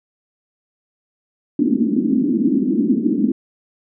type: band-pass noise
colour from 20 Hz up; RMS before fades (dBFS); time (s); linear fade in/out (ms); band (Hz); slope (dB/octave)
pink; -17; 1.59-3.32; 5; 220 to 310; 48
effects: none